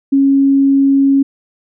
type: tone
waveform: sine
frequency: 274.7 Hz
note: C#4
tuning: 16 cents flat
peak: -7 dBFS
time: 0.12-1.23 s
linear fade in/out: 10 ms
effects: none